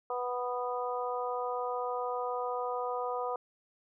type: harmonic tone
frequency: 246.9 Hz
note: B3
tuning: in tune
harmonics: 2 / 3 / 4 / 5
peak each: -35 / -37 / -38 / -39 dBFS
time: 0.1-3.36 s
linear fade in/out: 2 ms
effects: none